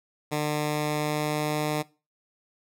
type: tone with pitch glide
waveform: 10% pulse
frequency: 150 to 151.22 Hz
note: D3 to D#3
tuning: +37 to -49 cents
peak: -17 dBFS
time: 0.31-1.83 s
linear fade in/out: 20 ms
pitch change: +14 cents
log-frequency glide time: 0.69-1.6 s
effects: noise-tail reverb RT60 0.3 s tail -20 dB re dry